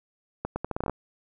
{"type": "accelerating click train", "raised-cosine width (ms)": 1, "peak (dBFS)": -15, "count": 10, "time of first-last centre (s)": [0.45, 0.897], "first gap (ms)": 110, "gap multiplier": 0.78, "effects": []}